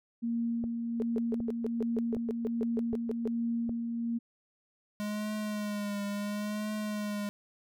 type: tone with tremolo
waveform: sine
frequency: 233.1 Hz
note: A#3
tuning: in tune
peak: -28 dBFS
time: 0.22-4.19 s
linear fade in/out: 20 ms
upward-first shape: sine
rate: 1.3 Hz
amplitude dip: 35%
type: click train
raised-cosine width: 2 ms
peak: -26 dBFS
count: 5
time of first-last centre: 0.64-3.693 s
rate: 1.31 Hz
type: tone bursts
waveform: sine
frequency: 433.9 Hz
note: A4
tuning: 24 cents flat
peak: -30 dBFS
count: 15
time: 1-3.275 s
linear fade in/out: 0 ms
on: 21 ms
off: 140 ms
type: tone with vibrato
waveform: square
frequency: 207.7 Hz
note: G#3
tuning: in tune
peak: -33 dBFS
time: 5-7.29 s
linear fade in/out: 0 ms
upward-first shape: triangle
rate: 0.72 Hz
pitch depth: 47 cents each way
effects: none